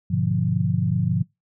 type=chord; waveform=sine; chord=G# diminished seventh; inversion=none; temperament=equal with one note detuned; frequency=101.81 / 123.47 / 146.83 / 174.61 Hz; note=G#2 / B2 / D3 / F3; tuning=-34 / 0 / 0 / 0 cents; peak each=-25 / -25 / -25 / -23 dBFS; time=0.1-1.23 s; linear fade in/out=10 ms; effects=noise-tail reverb RT60 0.2 s tail -24 dB re dry